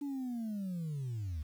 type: linear sweep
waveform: sine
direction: down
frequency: 290.1 to 71.1 Hz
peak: -33 dBFS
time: 0.01-1.43 s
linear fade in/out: 10 ms
effects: tanh soft clip ceiling -34 dBFS + 10-bit